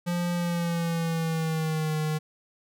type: tone with pitch glide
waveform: square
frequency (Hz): 174.61 to 154.66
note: F3 to D#3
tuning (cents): 0 to -10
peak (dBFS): -26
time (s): 0.06-2.19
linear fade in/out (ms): 20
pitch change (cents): -210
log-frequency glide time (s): 0.34-1.97
effects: none

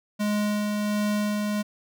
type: tone with tremolo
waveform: square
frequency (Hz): 208.6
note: G#3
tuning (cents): +8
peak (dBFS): -23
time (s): 0.19-1.63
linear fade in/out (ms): 20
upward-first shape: sine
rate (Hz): 1.4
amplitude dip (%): 25
effects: none

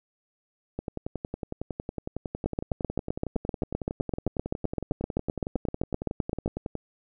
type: two click trains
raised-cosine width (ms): 2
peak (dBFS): -13 / -18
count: 32 / 66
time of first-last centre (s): 2.46-6.46 / 0.79-6.753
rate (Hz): 7.75 / 10.9
effects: none

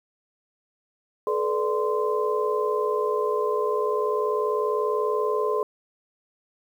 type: tone cluster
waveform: sine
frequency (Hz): 427.3 / 487.6 / 587 / 1037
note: G#4 / B4 / D5 / C6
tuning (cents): +49 / -22 / -1 / -16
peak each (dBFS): -24 / -29 / -31 / -28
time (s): 1.27-5.63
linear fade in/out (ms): 2
effects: 9-bit

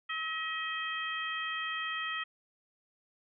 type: harmonic tone with a mistuned harmonic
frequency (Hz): 635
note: D#5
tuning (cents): +35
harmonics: 2 / 3 / 4 / 5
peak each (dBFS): -38 / -37 / -41 / -40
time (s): 0.09-2.24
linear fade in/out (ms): 10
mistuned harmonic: 2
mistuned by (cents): +23
effects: none

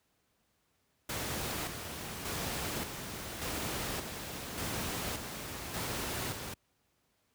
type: noise with tremolo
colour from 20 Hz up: pink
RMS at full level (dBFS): -36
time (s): 1.09-6.54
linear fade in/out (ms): 5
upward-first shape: square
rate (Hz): 0.86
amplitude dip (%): 45
effects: pink hiss -75 dBFS RMS until 7.34 s + high-pass 60 Hz 12 dB/octave

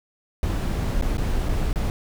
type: noise with dropouts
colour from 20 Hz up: brown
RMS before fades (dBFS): -23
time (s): 0.43-1.9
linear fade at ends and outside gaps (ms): 1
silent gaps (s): 1.013-1.023 / 1.171-1.181 / 1.487-1.491 / 1.73-1.758
effects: none

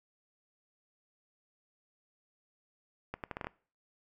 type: accelerating click train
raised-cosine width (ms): 0.5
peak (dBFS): -22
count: 7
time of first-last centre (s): 3.14-3.47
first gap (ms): 98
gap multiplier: 0.76
effects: noise-tail reverb RT60 0.4 s tail -21 dB re dry

